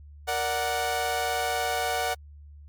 sawtooth chord, Bb augmented, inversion none, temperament equal, 466.2 / 587.3 / 740 Hz, Bb4 / D5 / F#5, 0 / 0 / 0 cents, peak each -29 / -29 / -23 dBFS, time 0.27-2.15 s, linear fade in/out 20 ms, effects added 73 Hz sine -44 dBFS peak until 2.68 s + MP3 96 kbps

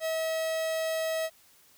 45% pulse tone, 643 Hz, E5, 43 cents flat, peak -28 dBFS, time 0-1.3 s, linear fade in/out 50 ms, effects white hiss -60 dBFS RMS until 1.77 s

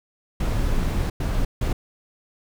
brown noise bursts at uneven times, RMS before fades -22 dBFS, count 3, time 0.4-1.1 / 1.2-1.45 / 1.61-1.73 s, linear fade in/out 5 ms, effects none

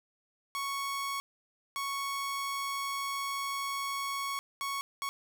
sawtooth tone bursts at uneven times, 1108.7 Hz, C#6, in tune, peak -29 dBFS, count 4, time 0.55-1.2 / 1.76-4.39 / 4.61-4.81 / 5.02-5.09 s, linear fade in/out 0 ms, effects none

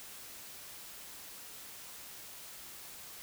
silence, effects white hiss -49 dBFS RMS until 3.22 s

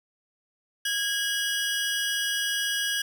25% pulse tone pair together, 1642.7 / 2927 Hz, G#6 / F#7, -19 / -19 cents, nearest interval minor seventh, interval 1000 cents, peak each -23 / -27 dBFS, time 0.85-3.02 s, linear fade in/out 5 ms, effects none

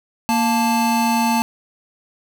square tone pair together, 233.1 / 880.1 Hz, A#3 / A5, 0 / 0 cents, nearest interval octave + major seventh, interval 2300 cents, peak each -19 dBFS, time 0.29-1.42 s, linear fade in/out 0 ms, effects none

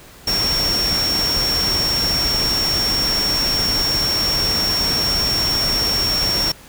sine tone in noise, 5500 Hz, F8, 27 cents flat, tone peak -17 dBFS, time 0.27-6.52 s, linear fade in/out 5 ms, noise pink, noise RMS -24 dBFS, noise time 0.27-6.52 s, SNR +4 dB, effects pink hiss -43 dBFS RMS until 6.68 s

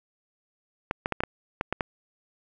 clicks, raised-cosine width 0.5 ms, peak -11 dBFS, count 8, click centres 0.911 / 1.059 / 1.123 / 1.205 / 1.236 / 1.611 / 1.726 / 1.808 s, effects none

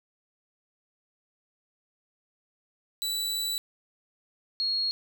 sawtooth / sine tone pair in turn, 3951 / 4299 Hz, B7 / C8, 0 / +46 cents, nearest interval minor second, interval 146 cents, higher second, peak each -25 / -25 dBFS, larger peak neither, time 3.02-3.58 / 4.6-4.91 s, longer first, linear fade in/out 0 ms, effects none

